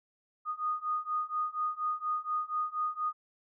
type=beating tone pair; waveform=sine; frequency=1233 / 1237.2 Hz; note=D#6 / D#6; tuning=-16 / -10 cents; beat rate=4.2 Hz; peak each=-34 / -33 dBFS; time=0.45-3.13 s; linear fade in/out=50 ms; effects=none